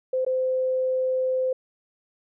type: tone with dropouts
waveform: sine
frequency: 516 Hz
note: C5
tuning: 24 cents flat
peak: -21 dBFS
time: 0.13-1.53 s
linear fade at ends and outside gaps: 5 ms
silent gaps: 0.249-0.264 s
effects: none